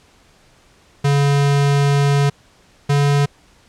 square tone pair in turn, 141.7 / 142.77 Hz, C#3 / D3, +38 / -49 cents, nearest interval unison, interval 13 cents, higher second, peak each -13 dBFS, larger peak neither, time 1.04-2.3 / 2.89-3.26 s, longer first, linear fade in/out 10 ms, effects pink hiss -52 dBFS RMS until 3.68 s + low-pass 8000 Hz 12 dB/octave

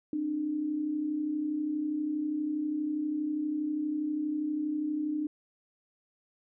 sine tone pair together, 269.7 / 302.1 Hz, C#4 / D4, -47 / +49 cents, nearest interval major second, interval 196 cents, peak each -38 / -29 dBFS, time 0.13-5.27 s, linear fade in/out 2 ms, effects none

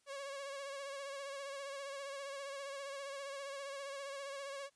sawtooth tone with vibrato, 554.4 Hz, C#5, in tune, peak -39 dBFS, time 0.06-4.7 s, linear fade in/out 50 ms, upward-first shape sine, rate 15 Hz, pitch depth 40 cents each way, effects white hiss -75 dBFS RMS until 4.75 s + resampled to 22050 Hz

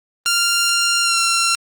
10% pulse tone with pitch glide, 1391 to 1364.7 Hz, F6 to F6, -7 to -40 cents, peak -6 dBFS, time 0.26-1.55 s, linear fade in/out 0 ms, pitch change -33 cents, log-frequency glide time 1.03-1.17 s, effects Opus 24 kbps

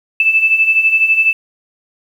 sine beating tone pair, 2625 / 2637 Hz, E7 / E7, -8 / 0 cents, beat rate 12 Hz, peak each -16 / -10 dBFS, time 0.2-1.33 s, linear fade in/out 2 ms, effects 7-bit

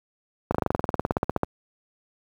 slowing click train, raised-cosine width 1 ms, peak -7 dBFS, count 19, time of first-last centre 0.51-1.433 s, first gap 36 ms, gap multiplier 1.04, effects high-pass 60 Hz 12 dB/octave + 8-bit

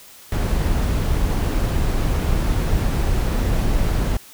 brown noise, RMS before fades -19 dBFS, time 0.32-4.17 s, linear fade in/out 2 ms, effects white hiss -44 dBFS RMS until 4.33 s

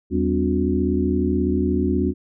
sine tone cluster, 80.8 / 194.6 / 253 / 289.5 / 361.8 Hz, E2 / G3 / B3 / D4 / F#4, -34 / -12 / +42 / -25 / -39 cents, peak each -24 dBFS, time 0.1-2.14 s, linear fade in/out 50 ms, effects none

